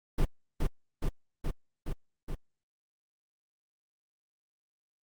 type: noise with echo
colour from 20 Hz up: brown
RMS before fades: -24 dBFS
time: 0.18-0.25 s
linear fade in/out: 5 ms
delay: 420 ms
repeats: 5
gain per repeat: -2 dB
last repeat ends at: 2.35 s
effects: Opus 32 kbps